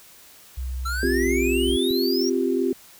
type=tone with pitch glide; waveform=sine; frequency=63.8 to 61.38 Hz; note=C2 to B1; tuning=-43 to -10 cents; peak=-26 dBFS; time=0.57-1.77 s; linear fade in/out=10 ms; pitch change=-67 cents; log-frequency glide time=0.9-1.15 s
type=exponential sweep; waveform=square; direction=up; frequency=1322 to 5800 Hz; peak=-27 dBFS; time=0.85-2.3 s; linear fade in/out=10 ms
type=chord; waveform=sine; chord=C suspended fourth; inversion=none; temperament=equal; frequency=261.6 / 349.2 / 392 Hz; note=C4 / F4 / G4; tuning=0 / 0 / 0 cents; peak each=-24 dBFS; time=1.03-2.73 s; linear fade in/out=2 ms
type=click train; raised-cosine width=5 ms; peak=-27 dBFS; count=5; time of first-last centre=1.05-1.908 s; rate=4.66 Hz
effects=white hiss -49 dBFS RMS until 2.99 s

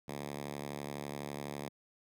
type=tone with high-pass filter; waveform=5% pulse; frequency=72 Hz; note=D2; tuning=34 cents flat; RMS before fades=-42 dBFS; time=0.08-1.69 s; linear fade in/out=5 ms; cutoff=150 Hz; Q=1.3; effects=none

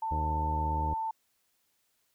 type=tone; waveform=sine; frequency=891 Hz; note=A5; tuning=22 cents sharp; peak=-30 dBFS; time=0.02-1.11 s; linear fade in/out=5 ms
type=harmonic tone; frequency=77.2 Hz; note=D#2; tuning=13 cents flat; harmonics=1 / 2 / 3 / 4 / 5 / 6 / 7 / 8 / 9; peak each=-31 / -39 / -48 / -42 / -50 / -48 / -46 / -59 / -56 dBFS; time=0.11-0.94 s; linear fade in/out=5 ms
effects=white hiss -74 dBFS RMS until 2.14 s

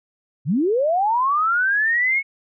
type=linear sweep; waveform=sine; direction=up; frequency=116.54 to 2217 Hz; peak=-16 dBFS; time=0.45-2.23 s; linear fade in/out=50 ms; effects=none

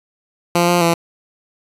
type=tone with pitch steps; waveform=10% pulse; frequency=173.1 / 175.2 / 168.8 Hz; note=F3 / F3 / E3; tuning=-15 / +6 / +41 cents; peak=-4 dBFS; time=0.55-0.94 s; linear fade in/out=5 ms; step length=130 ms; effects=resampled to 32000 Hz

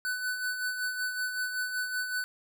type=tone with tremolo; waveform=square; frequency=1499 Hz; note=F#6; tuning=22 cents sharp; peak=-29 dBFS; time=0.05-2.24 s; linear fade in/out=0 ms; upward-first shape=sine; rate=5.3 Hz; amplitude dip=50%; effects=none

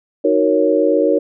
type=chord; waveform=sine; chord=D# minor seventh; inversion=none; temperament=equal; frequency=311.1 / 370 / 466.2 / 554.4 Hz; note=D#4 / F#4 / A#4 / C#5; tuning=0 / 0 / 0 / 0 cents; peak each=-17 / -19 / -16 / -16 dBFS; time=0.24-1.19 s; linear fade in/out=10 ms; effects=none

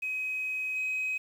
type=tone with level steps; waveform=sine; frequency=2530 Hz; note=D#7; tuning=28 cents sharp; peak=-29 / -27 dBFS; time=0.02-1.18 s; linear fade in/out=10 ms; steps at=0.75 s; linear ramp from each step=20 ms; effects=tanh soft clip ceiling -26 dBFS + 9-bit

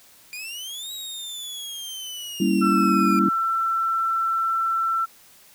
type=exponential two-way sweep; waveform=sawtooth; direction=up then down; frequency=2400 to 3854 to 2400 Hz; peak=-29 dBFS; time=0.33-3.19 s; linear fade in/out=0 ms; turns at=0.92 s
type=chord; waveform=sine; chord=G diminished seventh; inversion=none; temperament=equal; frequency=196 / 233.1 / 277.2 / 329.6 Hz; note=G3 / Bb3 / Db4 / Fb4; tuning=0 / 0 / 0 / 0 cents; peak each=-21 / -25 / -25 / -23 dBFS; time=2.4-3.29 s; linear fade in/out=5 ms
type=tone; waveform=sine; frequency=1341 Hz; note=E6; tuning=29 cents sharp; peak=-20 dBFS; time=2.61-5.06 s; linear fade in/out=20 ms
effects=white hiss -52 dBFS RMS until 5.54 s

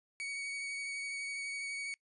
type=tone with vibrato; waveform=40% pulse; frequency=2242 Hz; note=C#7; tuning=19 cents sharp; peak=-37 dBFS; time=0.2-1.94 s; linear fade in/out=0 ms; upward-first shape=triangle; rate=12 Hz; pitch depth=19 cents each way; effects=noise-tail reverb RT60 0.1 s tail -24 dB re dry + resampled to 24000 Hz

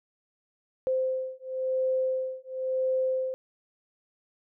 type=beating tone pair; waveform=sine; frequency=519 / 519.96 Hz; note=C5 / C5; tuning=-14 / -11 cents; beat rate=0.96 Hz; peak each=-29 dBFS; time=0.87-3.34 s; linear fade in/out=0 ms; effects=none

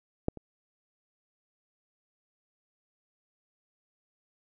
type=clicks; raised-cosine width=2 ms; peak=-13 / -29 dBFS; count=2; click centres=0.284 / 0.373 s; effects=none

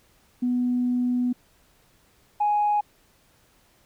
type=tone pair in turn; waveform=sine; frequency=246.9 / 832.2 Hz; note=B3 / G#5; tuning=0 / +3 cents; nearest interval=octave + major sixth; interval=2103 cents; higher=second; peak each=-20 / -18 dBFS; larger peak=second; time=0.42-1.33 / 2.4-2.81 s; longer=first; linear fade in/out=10 ms; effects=tanh soft clip ceiling -15 dBFS + pink hiss -61 dBFS RMS until 3.85 s

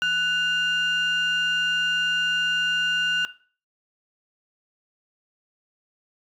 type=tone pair together; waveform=sine; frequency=1485 / 2803 Hz; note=F#6 / F7; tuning=+6 / +6 cents; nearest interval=major seventh; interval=1100 cents; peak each=-20 / -22 dBFS; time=0.02-3.25 s; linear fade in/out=0 ms; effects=noise-tail reverb RT60 0.4 s tail -17 dB re dry + tanh soft clip ceiling -17 dBFS

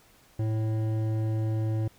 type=tone with hard clipping; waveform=sine; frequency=109.8 Hz; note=A2; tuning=3 cents flat; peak=-27 dBFS; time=0.39-1.88 s; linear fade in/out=5 ms; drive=11 dB; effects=pink hiss -59 dBFS RMS until 1.98 s

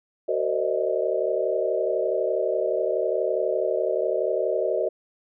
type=tone cluster; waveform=sine; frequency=376.6 / 457.3 / 522 / 603 / 635 Hz; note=F#4 / A#4 / C5 / D5 / D#5; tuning=+31 / -33 / -4 / +46 / +35 cents; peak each=-28 dBFS; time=0.28-4.89 s; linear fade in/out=10 ms; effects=none

